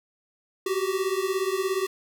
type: beating tone pair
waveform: square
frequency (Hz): 373 / 390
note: F#4 / G4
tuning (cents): +14 / -9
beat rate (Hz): 17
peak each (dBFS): -28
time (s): 0.66-1.87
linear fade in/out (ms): 5
effects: none